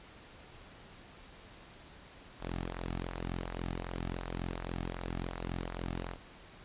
sawtooth tone with flanger, 43.65 Hz, F1, in tune, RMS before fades -39 dBFS, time 2.39-6.17 s, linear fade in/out 50 ms, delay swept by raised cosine 0.29 to 2.09 ms, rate 2.7 Hz, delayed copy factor -0.6, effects pink hiss -54 dBFS RMS until 6.64 s + resampled to 8000 Hz

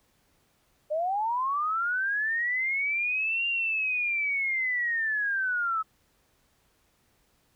sine linear two-way sweep, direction up then down, 587.3 to 2794 to 1282 Hz, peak -25 dBFS, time 0.9-5.83 s, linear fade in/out 20 ms, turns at 3.47 s, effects pink hiss -68 dBFS RMS until 7.55 s

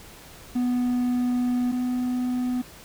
triangle tone pair in turn, 246.9 / 249.5 Hz, B3 / B3, 0 / +18 cents, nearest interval unison, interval 18 cents, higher second, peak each -19 / -21 dBFS, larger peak first, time 0.55-1.72 / 1.72-2.62 s, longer first, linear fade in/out 10 ms, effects pink hiss -46 dBFS RMS until 2.84 s

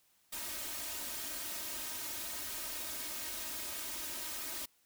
white noise with comb filter, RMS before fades -41 dBFS, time 0.32-4.66 s, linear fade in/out 10 ms, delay 3.2 ms, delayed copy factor +1, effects white hiss -71 dBFS RMS until 4.85 s

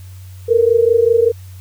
sine tone pair together, 451.6 / 476.8 Hz, A4 / A#4, +45 / +39 cents, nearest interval minor second, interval 94 cents, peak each -12 dBFS, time 0.48-1.32 s, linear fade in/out 20 ms, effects added 93 Hz sine -32 dBFS peak until 1.6 s + white hiss -48 dBFS RMS until 1.6 s

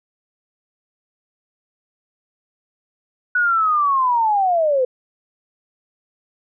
sine linear sweep, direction down, 1480 to 491.9 Hz, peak -14 dBFS, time 3.35-4.85 s, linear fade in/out 5 ms, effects none

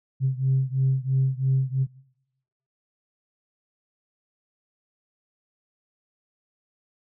sine beating tone pair, 131.6 / 134.6 Hz, C3 / C3, +10 / +49 cents, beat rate 3 Hz, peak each -21 / -23 dBFS, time 0.2-1.87 s, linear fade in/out 50 ms, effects noise-tail reverb RT60 0.9 s tail -23 dB re dry + tanh soft clip ceiling -14 dBFS

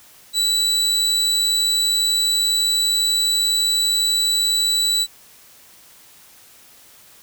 35% pulse tone, 3951 Hz, B7, in tune, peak -14 dBFS, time 0.33-5.07 s, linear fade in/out 50 ms, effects white hiss -48 dBFS RMS until 7.22 s

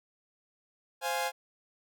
sawtooth chord, F minor, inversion second, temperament equal, 523.3 / 698.5 / 830.6 Hz, C5 / F5 / Ab5, 0 / 0 / 0 cents, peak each -31 / -32 / -29 dBFS, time 1.01-1.32 s, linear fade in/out 50 ms, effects none

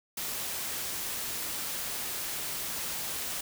white noise, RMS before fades -35 dBFS, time 0.17-3.41 s, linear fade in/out 5 ms, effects none

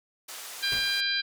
white band-pass noise, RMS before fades -41 dBFS, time 0.28-1.01 s, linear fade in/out 10 ms, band 490 to 11000 Hz, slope 12 dB/octave
harmonic tone, 798 Hz, G5, 31 cents sharp, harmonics 2 / 3 / 4 / 5 / 6, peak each -30 / -34 / -33 / -30 / -32 dBFS, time 0.62-1.22 s, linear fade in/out 20 ms
pink noise with exponential decay, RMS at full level -35 dBFS, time 0.72-1.03 s, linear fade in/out 0 ms, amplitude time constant 66 ms
effects none

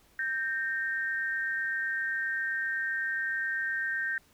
sine tone pair together, 1568 / 1840.3 Hz, G6 / A#6, 0 / -23 cents, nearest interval minor third, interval 277 cents, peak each -31 / -32 dBFS, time 0.19-4.18 s, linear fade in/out 2 ms, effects pink hiss -63 dBFS RMS until 4.33 s

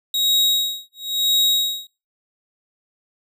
40% pulse tone with tremolo, 3797 Hz, A#7, 31 cents sharp, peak -13 dBFS, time 0.14-1.87 s, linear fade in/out 2 ms, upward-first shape sine, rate 0.98 Hz, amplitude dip 100%, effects noise-tail reverb RT60 0.3 s tail -21 dB re dry

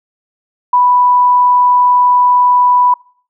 sine tone, 987.8 Hz, B5, in tune, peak -6 dBFS, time 0.73-2.94 s, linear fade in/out 5 ms, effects noise-tail reverb RT60 0.5 s tail -24 dB re dry

